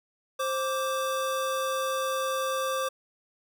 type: tone pair together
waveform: square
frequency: 526.8 / 1169 Hz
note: C5 / D6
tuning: +12 / -8 cents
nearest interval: octave + major second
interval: 1380 cents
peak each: -30 / -31 dBFS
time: 0.39-2.89 s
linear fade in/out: 10 ms
effects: none